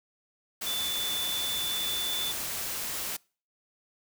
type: tone in noise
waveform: sine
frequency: 3500 Hz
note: A7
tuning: 10 cents flat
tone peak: -30 dBFS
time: 0.66-2.32 s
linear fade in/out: 10 ms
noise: white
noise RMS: -34 dBFS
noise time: 0.61-3.17 s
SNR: +1 dB
effects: noise-tail reverb RT60 0.4 s tail -26 dB re dry